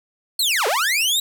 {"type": "linear two-way sweep", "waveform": "sawtooth", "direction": "down then up", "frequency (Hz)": [4418, 392, 3903], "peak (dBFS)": -14, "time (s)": [0.39, 1.2], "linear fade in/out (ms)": 5, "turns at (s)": 0.67, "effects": []}